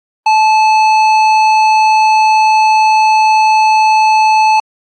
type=tone with tanh clipping; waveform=sine; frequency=869 Hz; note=A5; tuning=22 cents flat; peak=-8 dBFS; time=0.26-4.6 s; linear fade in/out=5 ms; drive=17 dB; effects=low-pass 5000 Hz 12 dB/octave + AAC 64 kbps